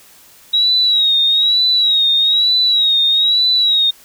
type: tone with vibrato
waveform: sine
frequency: 3828 Hz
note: A#7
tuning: 45 cents sharp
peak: -10 dBFS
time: 0.53-3.91 s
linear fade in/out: 10 ms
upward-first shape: sine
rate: 1.1 Hz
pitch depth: 72 cents each way
effects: white hiss -45 dBFS RMS until 4.04 s